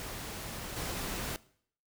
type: noise with level steps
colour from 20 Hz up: pink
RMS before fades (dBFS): -41 / -37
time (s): 0-1.36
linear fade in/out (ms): 0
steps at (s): 0.76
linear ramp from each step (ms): 10
effects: noise-tail reverb RT60 0.6 s tail -20 dB re dry